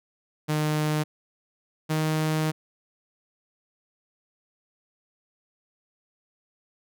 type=tone pair in turn; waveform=sawtooth; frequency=152.6 / 156.17 Hz; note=D#3 / D#3; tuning=-33 / +7 cents; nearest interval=unison; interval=40 cents; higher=second; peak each=-19 dBFS; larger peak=neither; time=0.48-1.04 / 1.89-2.52 s; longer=second; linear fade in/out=20 ms; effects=none